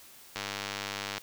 click train, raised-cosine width 0.2 ms, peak -16 dBFS, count 83, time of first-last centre 0.36-1.18 s, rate 100 Hz, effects white hiss -53 dBFS RMS until 1.22 s

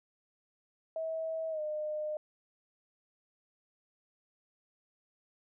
sine tone with pitch glide, 645 to 608.8 Hz, E5 to D#5, -38 to -38 cents, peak -33 dBFS, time 0.96-2.17 s, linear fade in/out 2 ms, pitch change -100 cents, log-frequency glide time 1.5-1.61 s, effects none

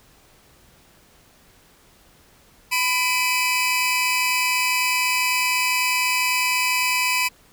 sawtooth tone cluster, 998 / 2338 / 2544 Hz, B5 / D7 / D#7, +18 / -8 / +38 cents, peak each -20 dBFS, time 2.71-7.29 s, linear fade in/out 20 ms, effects pink hiss -54 dBFS RMS until 7.52 s

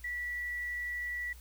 sine tone, 1952 Hz, B6, 21 cents flat, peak -34 dBFS, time 0.04-1.33 s, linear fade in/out 5 ms, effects added 60 Hz sine -49 dBFS peak until 1.4 s + white hiss -59 dBFS RMS until 1.4 s

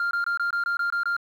sine tone bursts, 1396.9 Hz, F6, in tune, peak -20 dBFS, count 9, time 0-1.166 s, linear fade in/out 2 ms, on 110 ms, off 22 ms, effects tanh soft clip ceiling -21 dBFS + 9-bit

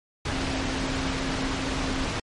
sine tone in noise, 265.7 Hz, C4, 27 cents sharp, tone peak -31 dBFS, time 0.32-2.05 s, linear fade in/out 5 ms, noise pink, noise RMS -28 dBFS, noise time 0.25-2.2 s, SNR -6 dB, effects low-pass 5000 Hz 12 dB/octave + MP3 48 kbps

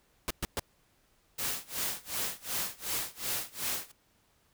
pink noise bursts, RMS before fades -32 dBFS, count 3, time 0.28-0.595 s, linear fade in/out 0 ms, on 25 ms, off 120 ms
white noise with tremolo, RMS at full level -32 dBFS, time 1.38-3.92 s, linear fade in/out 10 ms, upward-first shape sine, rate 2.7 Hz, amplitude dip 95%
effects pink hiss -69 dBFS RMS until 4.53 s

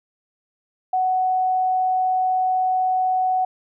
sine tone, 744 Hz, F#5, 9 cents sharp, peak -17 dBFS, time 0.93-3.45 s, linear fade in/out 5 ms, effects none

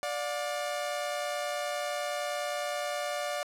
sawtooth tone pair together, 587.3 / 716.6 Hz, D5 / F5, 0 / +44 cents, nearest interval minor third, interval 344 cents, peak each -29 / -32 dBFS, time 0.03-3.43 s, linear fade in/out 0 ms, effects low-pass 12000 Hz 12 dB/octave

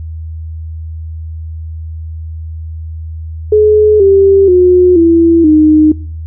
sine tone with pitch steps, 425 / 392 / 361.5 / 333.4 / 307.5 Hz, G#4 / G4 / F#4 / E4 / D#4, +40 / 0 / -40 / +20 / -20 cents, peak -3 dBFS, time 3.52-5.92 s, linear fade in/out 5 ms, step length 480 ms, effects noise-tail reverb RT60 0.5 s tail -22 dB re dry + added 80 Hz sine -20 dBFS peak until 6.26 s

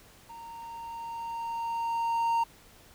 triangle tone with level ramp, 924 Hz, A#5, 16 cents flat, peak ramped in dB -41 to -21 dBFS, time 0.29-2.44 s, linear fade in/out 10 ms, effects pink hiss -56 dBFS RMS until 2.94 s

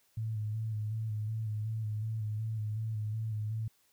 sine tone with vibrato, 108.8 Hz, A2, 19 cents flat, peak -32 dBFS, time 0.17-3.68 s, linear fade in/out 5 ms, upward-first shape square, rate 2.7 Hz, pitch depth 34 cents each way, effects white hiss -70 dBFS RMS until 3.92 s

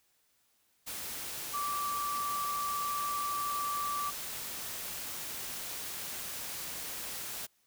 sine tone in noise, 1163 Hz, D6, 17 cents flat, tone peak -32 dBFS, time 1.53-4.11 s, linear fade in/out 20 ms, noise white, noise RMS -40 dBFS, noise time 0.86-7.47 s, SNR +5 dB, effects white hiss -72 dBFS RMS until 7.66 s

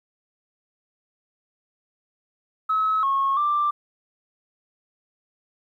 sine tone with pitch steps, 1288 / 1092 / 1180 Hz, E6 / C#6 / D6, -41 / -26 / +8 cents, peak -18 dBFS, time 2.69-3.71 s, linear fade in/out 10 ms, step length 340 ms, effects tanh soft clip ceiling -14 dBFS + 10-bit

